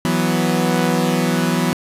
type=chord; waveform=sawtooth; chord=E suspended second; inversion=none; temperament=equal; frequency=164.81 / 185 / 246.9 Hz; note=E3 / F#3 / B3; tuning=0 / 0 / 0 cents; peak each=-16 dBFS; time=0.05-1.73 s; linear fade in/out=0 ms; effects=resampled to 32000 Hz + 8-bit